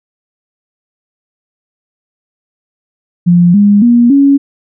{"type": "tone with pitch steps", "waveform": "sine", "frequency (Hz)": [174.61, 204.1, 238.5, 278.8], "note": ["F3", "G#3", "A#3", "C#4"], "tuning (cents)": [0, -30, 40, 10], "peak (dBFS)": -3, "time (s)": [3.26, 4.38], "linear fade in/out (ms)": 20, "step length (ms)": 280, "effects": []}